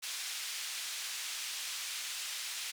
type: band-pass noise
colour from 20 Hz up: pink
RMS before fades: -40 dBFS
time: 0.02-2.72 s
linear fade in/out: 20 ms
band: 2600 to 9100 Hz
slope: 12 dB/octave
effects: none